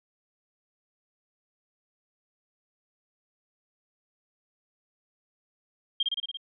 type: tone with echo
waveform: sine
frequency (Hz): 3203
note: G7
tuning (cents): +37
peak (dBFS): -22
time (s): 6-6.03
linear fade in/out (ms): 5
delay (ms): 57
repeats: 6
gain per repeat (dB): -2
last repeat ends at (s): 6.372
effects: none